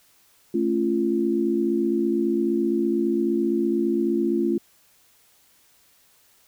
sine chord, A augmented, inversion none, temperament just, 220 / 275 / 343.8 Hz, A3 / C#4 / E#4, 0 / -14 / -27 cents, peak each -25 / -26 / -22 dBFS, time 0.54-4.58 s, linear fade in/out 5 ms, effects white hiss -59 dBFS RMS until 6.47 s

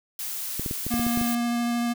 blue noise, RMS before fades -32 dBFS, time 0.19-1.35 s, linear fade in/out 2 ms
clicks, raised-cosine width 3 ms, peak -18 dBFS, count 9, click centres 0.596 / 0.662 / 0.711 / 0.866 / 0.94 / 0.996 / 1.066 / 1.174 / 1.214 s
square tone with vibrato, 237.4 Hz, A#3, 32 cents sharp, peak -24 dBFS, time 0.9-1.94 s, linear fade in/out 20 ms, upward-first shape sine, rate 13 Hz, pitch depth 8 cents each way
effects none

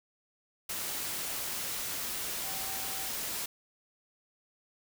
sine tone in noise, 771 Hz, G5, 29 cents flat, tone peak -46 dBFS, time 2.43-3.09 s, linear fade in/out 5 ms, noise white, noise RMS -36 dBFS, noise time 0.69-3.46 s, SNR -13 dB, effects none

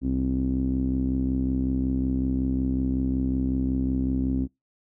sawtooth tone with low-pass filter, 65.41 Hz, C2, in tune, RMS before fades -25 dBFS, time 0.01-4.48 s, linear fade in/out 50 ms, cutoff 270 Hz, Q 6.7, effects noise-tail reverb RT60 0.2 s tail -25 dB re dry

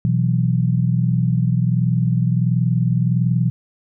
sine chord, B suspended fourth, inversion none, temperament equal, 123.47 / 164.81 / 185 Hz, B2 / E3 / F#3, 0 / 0 / 0 cents, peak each -17 / -19 / -23 dBFS, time 0.05-3.5 s, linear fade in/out 0 ms, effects none

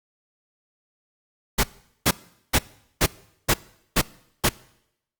pink noise bursts, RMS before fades -18 dBFS, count 7, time 1.58-4.492 s, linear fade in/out 10 ms, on 56 ms, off 420 ms, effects noise-tail reverb RT60 0.8 s tail -22 dB re dry + Opus 48 kbps

